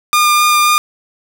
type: tone with vibrato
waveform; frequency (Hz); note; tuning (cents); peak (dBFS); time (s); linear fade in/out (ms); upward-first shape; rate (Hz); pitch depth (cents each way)
sawtooth; 1207; D6; +47; -5; 0.13-0.78; 0; sine; 3.8; 10
effects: none